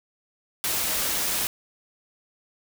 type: noise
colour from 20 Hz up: white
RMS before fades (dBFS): -26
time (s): 0.64-1.47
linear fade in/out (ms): 0
effects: none